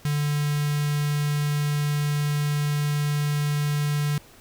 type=tone with notch filter; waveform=square; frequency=146.83 Hz; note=D3; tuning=in tune; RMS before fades=-24 dBFS; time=0.05-4.18 s; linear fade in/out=2 ms; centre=570 Hz; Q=0.57; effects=pink hiss -51 dBFS RMS until 4.4 s